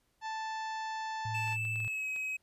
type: harmonic tone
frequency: 880 Hz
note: A5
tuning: in tune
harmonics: 1 / 2 / 3 / 4 / 5 / 6 / 7 / 8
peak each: -36 / -43 / -51 / -53 / -53 / -56 / -59 / -60 dBFS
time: 0.21-1.57 s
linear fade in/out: 50 ms
type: tone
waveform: sine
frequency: 110 Hz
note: A2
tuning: in tune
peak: -36 dBFS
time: 1.25-1.88 s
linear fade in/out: 5 ms
type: tone with pitch glide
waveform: triangle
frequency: 2637 to 2543 Hz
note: E7 to D#7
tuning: 0 to +37 cents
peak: -32 dBFS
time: 1.34-2.37 s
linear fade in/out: 10 ms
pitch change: -63 cents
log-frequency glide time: 1.74-2.08 s
type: clicks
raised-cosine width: 0.3 ms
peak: -35 dBFS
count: 8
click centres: 1.478 / 1.526 / 1.652 / 1.758 / 1.803 / 1.847 / 1.879 / 2.162 s
effects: pink hiss -75 dBFS RMS until 2.42 s + resampled to 32000 Hz